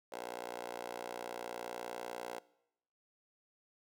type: tone with high-pass filter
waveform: 10% pulse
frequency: 59.7 Hz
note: A#1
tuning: 42 cents sharp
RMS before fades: -44 dBFS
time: 0.12-2.39 s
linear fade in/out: 5 ms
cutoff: 570 Hz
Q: 7.6
effects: noise-tail reverb RT60 0.8 s tail -22 dB re dry